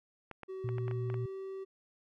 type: clicks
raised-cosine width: 0.5 ms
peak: -29 dBFS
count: 8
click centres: 0.313 / 0.433 / 0.69 / 0.783 / 0.881 / 0.912 / 1.101 / 1.142 s
type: tone with pitch glide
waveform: triangle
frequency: 378.9 to 384.9 Hz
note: F#4 to G4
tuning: +41 to -32 cents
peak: -37 dBFS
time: 0.48-1.65 s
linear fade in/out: 20 ms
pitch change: +27 cents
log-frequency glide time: 1.04-1.3 s
type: tone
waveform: sine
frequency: 118.4 Hz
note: A#2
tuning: 27 cents sharp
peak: -33 dBFS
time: 0.64-1.26 s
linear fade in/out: 5 ms
effects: none